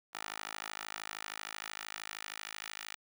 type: tone with high-pass filter sweep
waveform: 10% pulse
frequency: 53 Hz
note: G#1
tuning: 36 cents sharp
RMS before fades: -44 dBFS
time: 0.13-2.96 s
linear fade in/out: 20 ms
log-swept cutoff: 1100 to 1900 Hz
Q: 0.99
effects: none